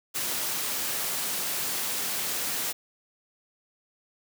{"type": "high-pass noise", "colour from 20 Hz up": "white", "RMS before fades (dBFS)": -30, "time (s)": [0.14, 2.73], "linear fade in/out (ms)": 20, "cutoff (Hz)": 120, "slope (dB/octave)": 12, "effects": []}